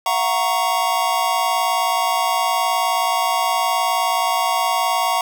square chord, Gb major seventh, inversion third, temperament equal with one note detuned, 680.9 / 740 / 932.3 / 1108.7 Hz, F5 / Gb5 / Bb5 / Db6, -44 / 0 / 0 / 0 cents, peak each -26 / -23 / -22 / -23 dBFS, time 0.06-5.21 s, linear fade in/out 2 ms, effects none

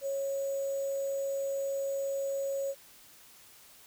sine tone with sample-and-hold, 550 Hz, C#5, 14 cents flat, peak -30 dBFS, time 0.01-2.75 s, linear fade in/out 50 ms, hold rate 7350 Hz, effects white hiss -56 dBFS RMS until 3.86 s

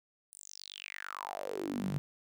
sawtooth tone with high-pass filter sweep, 49 Hz, G1, in tune, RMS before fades -40 dBFS, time 0.32-1.98 s, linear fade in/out 0 ms, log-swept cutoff 9800 to 140 Hz, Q 7.5, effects none

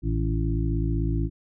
harmonic tone with a mistuned harmonic, 56 Hz, A1, 31 cents sharp, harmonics 1 / 2 / 3 / 5 / 6, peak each -25 / -28 / -30 / -32 / -33 dBFS, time 0.02-1.3 s, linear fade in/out 50 ms, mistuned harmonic 3, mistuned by -51 cents, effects none

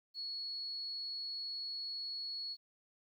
sine tone, 4362 Hz, C#8, 29 cents flat, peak -39 dBFS, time 0.14-2.57 s, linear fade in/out 50 ms, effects 12-bit

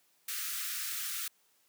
white high-pass noise, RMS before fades -37 dBFS, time 0.28-1.28 s, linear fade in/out 5 ms, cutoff 1200 Hz, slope 96 dB/octave, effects white hiss -70 dBFS RMS until 1.68 s + high-pass 150 Hz 12 dB/octave

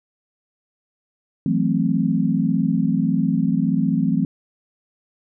sine chord, F# half-diminished seventh, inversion third, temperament equal, 164.81 / 185 / 220 / 261.6 Hz, E3 / F#3 / A3 / C4, 0 / 0 / 0 / 0 cents, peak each -22 dBFS, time 1.46-4.25 s, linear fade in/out 2 ms, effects none

